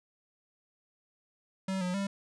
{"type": "tone with pitch steps", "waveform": "square", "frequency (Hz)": [190.9, 180.6, 197.7], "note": ["G3", "F#3", "G3"], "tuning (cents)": [-46, -42, 15], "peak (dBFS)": -31, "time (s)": [1.68, 2.07], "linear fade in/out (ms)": 5, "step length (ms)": 130, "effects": ["resampled to 22050 Hz"]}